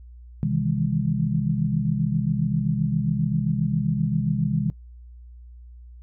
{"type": "tone cluster", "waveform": "sine", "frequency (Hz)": [130.1, 156.1, 163.6, 203.8], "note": ["C3", "D#3", "E3", "G#3"], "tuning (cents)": [-9, 6, -13, -32], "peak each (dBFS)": -26, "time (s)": [0.43, 4.7], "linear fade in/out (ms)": 0, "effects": ["noise-tail reverb RT60 0.1 s tail -20 dB re dry", "added 60 Hz sine -41 dBFS peak until 6.02 s"]}